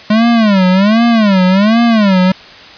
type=tone with vibrato; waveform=square; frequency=207.7 Hz; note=G#3; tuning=in tune; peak=-7 dBFS; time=0.1-2.32 s; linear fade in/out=5 ms; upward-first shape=sine; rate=1.3 Hz; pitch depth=220 cents each way; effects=white hiss -34 dBFS RMS until 2.77 s + resampled to 11025 Hz